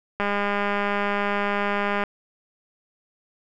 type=click train; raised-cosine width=0.5 ms; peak=-10 dBFS; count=374; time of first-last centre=0.2-2.037 s; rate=203 Hz; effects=none